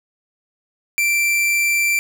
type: tone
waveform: 45% pulse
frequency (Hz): 2349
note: D7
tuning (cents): 0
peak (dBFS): -15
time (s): 0.98-1.99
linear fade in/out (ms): 0
effects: none